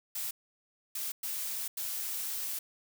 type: noise bursts at uneven times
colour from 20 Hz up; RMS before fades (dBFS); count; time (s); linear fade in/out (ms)
blue; -36; 4; 0.15-0.31 / 0.95-1.12 / 1.23-1.68 / 1.77-2.59; 5
effects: none